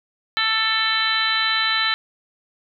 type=harmonic tone; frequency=442.9 Hz; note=A4; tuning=11 cents sharp; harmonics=2 / 3 / 4 / 5 / 6 / 7 / 8 / 9; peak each=-33 / -25 / -23 / -27 / -33 / -26 / -33 / -23 dBFS; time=0.37-1.94 s; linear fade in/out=0 ms; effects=none